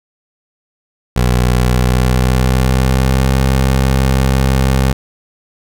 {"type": "tone with pitch glide", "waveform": "20% pulse", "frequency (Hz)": [61.6, 66.02], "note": ["B1", "C2"], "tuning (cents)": [-4, 16], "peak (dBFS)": -5, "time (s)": [1.16, 4.93], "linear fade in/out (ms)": 5, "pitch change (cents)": 120, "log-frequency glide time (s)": [1.53, 3.34], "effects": []}